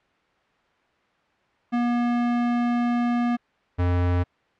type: tone pair in turn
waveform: square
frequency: 240 / 88.71 Hz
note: B3 / F2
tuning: -49 / +28 cents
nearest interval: octave + perfect fourth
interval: 1723 cents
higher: first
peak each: -21 / -20 dBFS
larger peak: second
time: 1.72-3.37 / 3.78-4.24 s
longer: first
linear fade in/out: 20 ms
effects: white hiss -63 dBFS RMS until 4.59 s + low-pass 2000 Hz 12 dB/octave